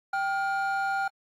triangle tone pair together, 783 / 1416.3 Hz, G5 / F6, -2 / +24 cents, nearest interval minor seventh, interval 1026 cents, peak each -25 / -27 dBFS, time 0.13-1.08 s, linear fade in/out 5 ms, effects tanh soft clip ceiling -17 dBFS + AAC 64 kbps

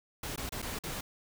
pink noise with dropouts, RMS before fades -38 dBFS, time 0.23-1.01 s, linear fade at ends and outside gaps 5 ms, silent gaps 0.361-0.376 / 0.493-0.521 / 0.619-0.625 / 0.789-0.836 s, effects none

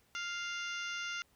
harmonic tone, 698.5 Hz, F5, in tune, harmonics 2 / 3 / 4 / 5 / 6 / 7 / 8 / 9, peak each -40 / -44 / -43 / -49 / -55 / -53 / -52 / -51 dBFS, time 0.15-1.22 s, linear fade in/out 0 ms, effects pink hiss -70 dBFS RMS until 1.35 s

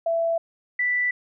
sine tone pair in turn, 666 / 1975.1 Hz, E5 / B6, +18 / 0 cents, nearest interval octave + perfect fifth, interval 1882 cents, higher second, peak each -20 dBFS, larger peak neither, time 0.06-0.38 / 0.79-1.11 s, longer neither, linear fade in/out 5 ms, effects none

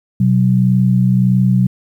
sine tone pair together, 126 / 187.65 Hz, B2 / F#3, +35 / +25 cents, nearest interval perfect fifth, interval 690 cents, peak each -12 dBFS, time 0.2-1.67 s, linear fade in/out 5 ms, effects 8-bit

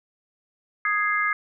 sine chord, Ab major, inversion second, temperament equal, 1244.5 / 1661.2 / 2093 Hz, Eb6 / Ab6 / C7, 0 / 0 / 0 cents, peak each -25 dBFS, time 0.85-1.33 s, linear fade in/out 2 ms, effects none

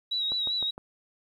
sine tone with vibrato, 3866 Hz, B7, 38 cents flat, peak -26 dBFS, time 0.11-0.71 s, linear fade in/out 10 ms, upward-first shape sine, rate 5.1 Hz, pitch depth 41 cents each way
click train, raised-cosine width 1 ms, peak -26 dBFS, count 4, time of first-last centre 0.32-0.779 s, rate 6.53 Hz
effects 10-bit

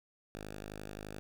5% pulse tone, 51.6 Hz, G#1, 10 cents flat, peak -32 dBFS, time 0.35-1.19 s, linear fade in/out 0 ms, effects none

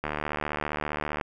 click train, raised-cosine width 0.5 ms, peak -14 dBFS, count 89, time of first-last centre 0.04-1.212 s, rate 75.1 Hz, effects none

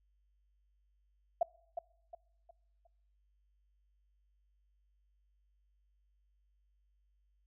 sine tone with echo, 680 Hz, F5, 46 cents flat, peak -25 dBFS, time 1.41-1.43 s, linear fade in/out 5 ms, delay 360 ms, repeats 4, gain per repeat -9 dB, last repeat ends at 2.87 s, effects noise-tail reverb RT60 0.9 s tail -24 dB re dry + added 50 Hz sine -70 dBFS peak until 7.46 s

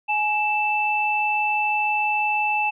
sine tone pair together, 841 / 2647 Hz, G#5 / E7, +22 / +7 cents, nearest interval octave + minor sixth, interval 1985 cents, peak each -22 dBFS, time 0.08-2.71 s, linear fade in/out 20 ms, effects none

